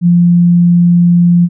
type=tone; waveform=sine; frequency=173.8 Hz; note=F3; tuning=8 cents flat; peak=-4 dBFS; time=0.01-1.49 s; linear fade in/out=50 ms; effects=none